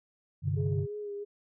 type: chord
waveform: sine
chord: G suspended fourth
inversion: none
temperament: just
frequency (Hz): 98 / 130.67 / 147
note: G2 / C3 / D3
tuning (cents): 0 / -2 / +2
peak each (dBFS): -30 / -33 / -30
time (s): 0.42-0.87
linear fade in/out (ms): 50
type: tone with vibrato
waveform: sine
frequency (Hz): 412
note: G#4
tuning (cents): -14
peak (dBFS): -35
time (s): 0.56-1.25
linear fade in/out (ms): 20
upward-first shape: sine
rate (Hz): 3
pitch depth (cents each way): 31
effects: tanh soft clip ceiling -18 dBFS